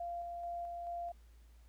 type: tone with tremolo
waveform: sine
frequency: 692 Hz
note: F5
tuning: 16 cents flat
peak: -38 dBFS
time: 0-1.12 s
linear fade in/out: 5 ms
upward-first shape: square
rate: 2.3 Hz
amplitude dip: 25%
effects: added 57 Hz sine -57 dBFS peak until 1.68 s + pink hiss -72 dBFS RMS until 1.68 s